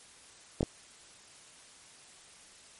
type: clicks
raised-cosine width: 2 ms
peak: -15 dBFS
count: 2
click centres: 0.608 / 0.63 s
effects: white hiss -55 dBFS RMS until 2.79 s + MP3 48 kbps